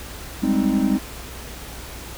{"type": "chord", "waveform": "triangle", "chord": "Ab major seventh", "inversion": "third", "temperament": "equal", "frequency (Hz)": [196, 207.7, 261.6, 311.1], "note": ["G3", "Ab3", "C4", "Eb4"], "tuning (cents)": [0, 0, 0, 0], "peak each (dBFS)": [-21, -20, -19, -22], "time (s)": [0.42, 0.99], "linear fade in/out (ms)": 20, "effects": ["added 60 Hz sine -38 dBFS peak until 2.17 s", "pink hiss -37 dBFS RMS until 2.17 s"]}